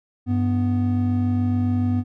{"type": "tone pair together", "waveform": "triangle", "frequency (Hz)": [98.14, 247.3], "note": ["G2", "B3"], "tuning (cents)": [2, 3], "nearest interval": "octave + major third", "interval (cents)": 1601, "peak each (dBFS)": [-19, -19], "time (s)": [0.26, 2.04], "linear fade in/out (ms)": 50, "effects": []}